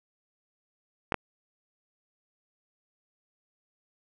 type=clicks; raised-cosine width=0.5 ms; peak=-11 dBFS; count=2; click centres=1.122 / 1.143 s; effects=none